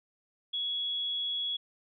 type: tone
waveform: sine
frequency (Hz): 3355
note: G#7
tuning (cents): +17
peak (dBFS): -30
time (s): 0.53-1.57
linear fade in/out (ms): 10
effects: none